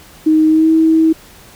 sine tone with pitch glide, 313 to 321.1 Hz, D#4 to E4, +10 to -45 cents, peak -7 dBFS, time 0.26-1.13 s, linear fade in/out 10 ms, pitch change +45 cents, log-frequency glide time 0.48-0.7 s, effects pink hiss -41 dBFS RMS until 1.55 s

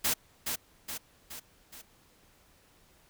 white noise with echo, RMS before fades -28 dBFS, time 0.04-0.14 s, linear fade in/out 10 ms, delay 420 ms, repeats 4, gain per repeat -5 dB, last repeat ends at 1.82 s, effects pink hiss -63 dBFS RMS until 3.09 s

